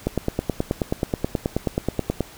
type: click train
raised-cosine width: 2 ms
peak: -7 dBFS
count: 21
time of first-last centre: 0.07-2.207 s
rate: 9.36 Hz
effects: pink hiss -44 dBFS RMS until 2.37 s